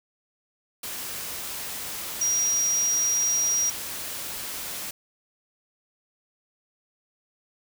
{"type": "tone in noise", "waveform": "sine", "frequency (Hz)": 5730, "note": "F8", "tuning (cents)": 44, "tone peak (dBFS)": -21, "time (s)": [2.21, 3.7], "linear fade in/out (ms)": 5, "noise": "white", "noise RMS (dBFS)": -34, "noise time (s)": [0.83, 4.91], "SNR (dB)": 10, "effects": []}